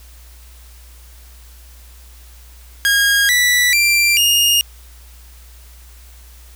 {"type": "tone with pitch steps", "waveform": "sawtooth", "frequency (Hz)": [1632, 1963.3, 2362, 2841], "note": ["G#6", "B6", "D7", "F7"], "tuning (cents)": [-31, -11, 9, 29], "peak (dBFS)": -8, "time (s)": [2.85, 4.61], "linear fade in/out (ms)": 0, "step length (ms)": 440, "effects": ["added 60 Hz sine -39 dBFS peak until 6.55 s", "white hiss -47 dBFS RMS until 6.55 s"]}